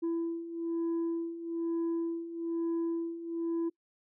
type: beating tone pair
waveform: sine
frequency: 333.3 / 334.4 Hz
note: E4 / E4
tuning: +19 / +25 cents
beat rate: 1.1 Hz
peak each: -34 / -30 dBFS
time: 0.02-3.7 s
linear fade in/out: 20 ms
effects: noise-tail reverb RT60 0.1 s tail -25 dB re dry + tanh soft clip ceiling -28 dBFS